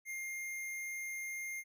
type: tone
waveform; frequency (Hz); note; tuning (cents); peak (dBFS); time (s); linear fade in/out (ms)
square; 2117; C7; +20; -40; 0.05-1.64; 50
effects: none